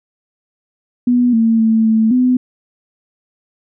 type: tone with pitch steps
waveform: sine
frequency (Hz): 245 / 226.2 / 222.8 / 221.3 / 251.7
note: B3 / A3 / A3 / A3 / B3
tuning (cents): -14 / +48 / +22 / +10 / +33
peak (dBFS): -9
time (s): 1.07-2.37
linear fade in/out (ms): 5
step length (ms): 260
effects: none